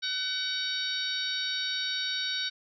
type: harmonic tone with a mistuned harmonic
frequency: 755 Hz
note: F#5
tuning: 35 cents sharp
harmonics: 2 / 3 / 4 / 5 / 6 / 7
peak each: -36 / -41 / -41 / -32 / -35 / -40 dBFS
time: 0.02-2.5 s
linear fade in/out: 20 ms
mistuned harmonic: 7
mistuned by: +89 cents
effects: none